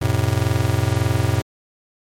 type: chord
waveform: square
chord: F major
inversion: none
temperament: just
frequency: 87.31 / 109.13 / 130.96 Hz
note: F2 / A2 / C3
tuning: 0 / -14 / +2 cents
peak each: -23 / -20 / -23 dBFS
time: 0.01-1.42 s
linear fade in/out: 10 ms
effects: MP3 64 kbps